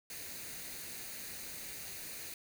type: noise with comb filter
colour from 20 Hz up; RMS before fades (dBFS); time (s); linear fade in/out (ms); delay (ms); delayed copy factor
white; -45; 0.1-2.34; 2; 0.46; +0.5
effects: none